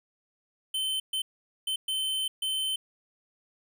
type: tone bursts at uneven times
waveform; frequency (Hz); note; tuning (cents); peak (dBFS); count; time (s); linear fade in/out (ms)
square; 3076; G7; -33; -28; 5; 0.74-1 / 1.13-1.22 / 1.67-1.76 / 1.88-2.28 / 2.42-2.76; 5
effects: 11-bit